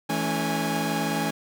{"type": "tone cluster", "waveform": "sawtooth", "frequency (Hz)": [163.7, 215.6, 280.8, 823], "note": ["E3", "A3", "C#4", "G#5"], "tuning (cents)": [-12, -35, 22, -16], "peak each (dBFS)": -26, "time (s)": [0.09, 1.31], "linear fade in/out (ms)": 10, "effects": []}